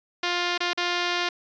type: tone with dropouts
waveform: 5% pulse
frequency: 351.7 Hz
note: F4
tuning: 12 cents sharp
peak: -12 dBFS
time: 0.23-1.29 s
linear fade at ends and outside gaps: 5 ms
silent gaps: 0.578-0.604 / 0.733-0.775 s
effects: resampled to 16000 Hz

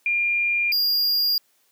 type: tone pair in turn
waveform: sine / square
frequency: 2400 / 4824 Hz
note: D7 / D8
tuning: +37 / +46 cents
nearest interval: octave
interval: 1209 cents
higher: second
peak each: -19 / -19 dBFS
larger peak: neither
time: 0.06-0.72 / 0.72-1.38 s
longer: neither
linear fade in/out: 2 ms
effects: white hiss -64 dBFS RMS until 1.71 s + high-pass 200 Hz 12 dB/octave

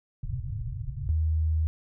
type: low-pass noise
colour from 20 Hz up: white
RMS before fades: -33 dBFS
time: 0.23-1.12 s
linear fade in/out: 5 ms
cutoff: 140 Hz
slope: 96 dB/octave
type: tone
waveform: sine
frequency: 79.1 Hz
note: D#2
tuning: 29 cents sharp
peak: -22 dBFS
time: 1.09-1.67 s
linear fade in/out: 0 ms
effects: none

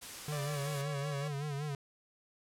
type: noise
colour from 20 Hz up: white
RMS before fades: -45 dBFS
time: 0.01-0.83 s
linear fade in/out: 20 ms
type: tone with vibrato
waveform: square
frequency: 144.9 Hz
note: D3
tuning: 23 cents flat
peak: -36 dBFS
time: 0.28-1.75 s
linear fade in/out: 2 ms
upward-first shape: sine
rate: 5.3 Hz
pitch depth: 83 cents each way
type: tone with pitch glide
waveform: sawtooth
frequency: 587.3 to 561.8 Hz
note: D5 to C#5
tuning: 0 to +23 cents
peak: -37 dBFS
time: 0.32-1.28 s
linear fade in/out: 5 ms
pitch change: -77 cents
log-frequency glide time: 0.44-0.64 s
effects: low-pass 11000 Hz 12 dB/octave

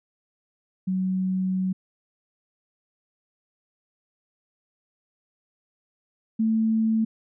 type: tone pair in turn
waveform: sine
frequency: 187 / 221.8 Hz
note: F#3 / A3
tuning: +19 / +14 cents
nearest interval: minor third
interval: 295 cents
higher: second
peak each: -22 / -19 dBFS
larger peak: second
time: 0.87-1.73 / 6.39-7.05 s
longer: first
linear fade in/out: 10 ms
effects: none

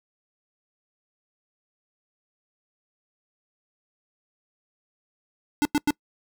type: tone bursts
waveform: square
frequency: 293.7 Hz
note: D4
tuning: in tune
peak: -19 dBFS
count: 3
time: 5.62-5.906 s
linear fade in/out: 0 ms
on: 32 ms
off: 95 ms
effects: noise-tail reverb RT60 0.1 s tail -25 dB re dry

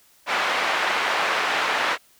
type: band-pass noise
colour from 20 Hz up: pink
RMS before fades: -23 dBFS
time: 0.26-1.98 s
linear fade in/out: 50 ms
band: 830 to 2500 Hz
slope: 12 dB/octave
effects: white hiss -57 dBFS RMS until 2.19 s

